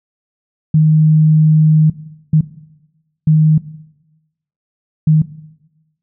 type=tone bursts at uneven times; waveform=sine; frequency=155.56 Hz; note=D#3; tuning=in tune; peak=-6 dBFS; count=4; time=0.74-1.9 / 2.33-2.41 / 3.27-3.58 / 5.07-5.22 s; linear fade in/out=5 ms; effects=noise-tail reverb RT60 1.0 s tail -17 dB re dry